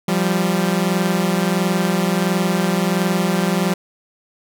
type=tone pair together; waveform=sawtooth; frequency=174.15 / 195.6 Hz; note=F3 / G3; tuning=-5 / -4 cents; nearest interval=major second; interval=201 cents; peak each=-15 dBFS; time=0.08-3.74 s; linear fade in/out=5 ms; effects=none